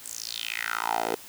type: tone with high-pass filter sweep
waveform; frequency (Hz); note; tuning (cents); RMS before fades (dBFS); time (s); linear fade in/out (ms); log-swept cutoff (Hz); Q
10% pulse; 56.4; A1; +44; -31; 0.04-1.15; 5; 8700 to 450; 4.4
effects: white hiss -46 dBFS RMS until 1.28 s